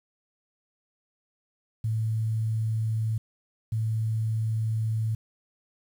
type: tone bursts at uneven times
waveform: sine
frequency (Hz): 110.7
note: A2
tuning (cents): +11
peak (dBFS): -24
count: 2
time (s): 1.84-3.18 / 3.72-5.15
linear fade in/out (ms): 5
effects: 9-bit